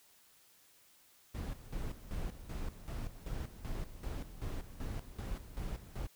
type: noise with tremolo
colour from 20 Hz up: brown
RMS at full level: -39 dBFS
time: 1.34-6.07 s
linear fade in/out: 10 ms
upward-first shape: square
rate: 2.6 Hz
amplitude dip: 75%
effects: white hiss -65 dBFS RMS until 6.15 s